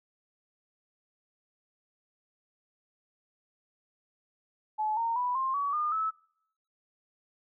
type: tone with pitch steps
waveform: sine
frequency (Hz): 859 / 920.7 / 986.7 / 1057.6 / 1133.5 / 1214.8 / 1302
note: A5 / A#5 / B5 / C6 / C#6 / D#6 / E6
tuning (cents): -42 / -22 / -2 / +18 / +38 / -42 / -22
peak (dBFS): -27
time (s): 4.78-6.11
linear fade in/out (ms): 20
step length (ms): 190
effects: noise-tail reverb RT60 0.7 s tail -23 dB re dry